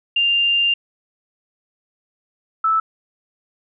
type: tone pair in turn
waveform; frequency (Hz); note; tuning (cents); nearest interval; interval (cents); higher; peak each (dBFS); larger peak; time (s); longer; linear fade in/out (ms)
sine; 2794 / 1312.9; F7 / E6; 0 / -7; octave + minor second; 1307; first; -14; neither; 0.16-0.74 / 2.64-2.8; first; 5
effects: none